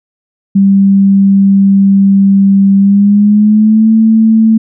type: tone with pitch glide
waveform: sine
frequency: 196.4 to 221.7 Hz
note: G3 to A3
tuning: +4 to +13 cents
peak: -3 dBFS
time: 0.55-4.58 s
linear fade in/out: 10 ms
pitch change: +209 cents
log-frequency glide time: 2.77-3.91 s
effects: none